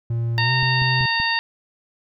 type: tone with pitch glide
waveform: triangle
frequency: 116.54 to 129.31 Hz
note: A#2 to C3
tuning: 0 to -20 cents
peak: -18 dBFS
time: 0.1-1.06 s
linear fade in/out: 5 ms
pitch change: +180 cents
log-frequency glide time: 0.42-0.52 s
type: harmonic tone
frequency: 920 Hz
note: A#5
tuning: 23 cents flat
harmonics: 1 / 2 / 3 / 4 / 5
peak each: -25 / -22 / -26 / -29 / -26 dBFS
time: 0.38-1.39 s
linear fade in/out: 0 ms
type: click train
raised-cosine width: 5 ms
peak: -19 dBFS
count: 4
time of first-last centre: 0.63-1.2 s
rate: 5.26 Hz
effects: none